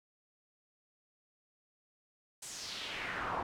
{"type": "noise with band-pass filter sweep", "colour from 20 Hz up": "brown", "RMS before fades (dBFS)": -40, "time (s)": [2.42, 3.43], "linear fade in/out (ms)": 5, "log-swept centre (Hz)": [8500, 910], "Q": 2.5, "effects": []}